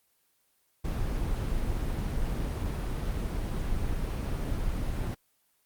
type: noise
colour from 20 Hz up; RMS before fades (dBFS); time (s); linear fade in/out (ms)
brown; -30; 0.84-5.15; 10
effects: white hiss -71 dBFS RMS until 5.65 s + Opus 24 kbps